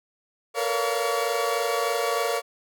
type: tone cluster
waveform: 40% pulse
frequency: 454.2 / 477.5 / 567 / 698 / 1137 Hz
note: A#4 / A#4 / C#5 / F5 / C#6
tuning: -45 / +42 / +39 / -1 / +44 cents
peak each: -29 dBFS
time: 0.54-2.42 s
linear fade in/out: 50 ms
effects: none